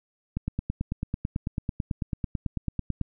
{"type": "click train", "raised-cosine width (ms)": 5, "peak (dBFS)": -15, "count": 25, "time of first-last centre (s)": [0.37, 3.013], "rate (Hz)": 9.08, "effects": []}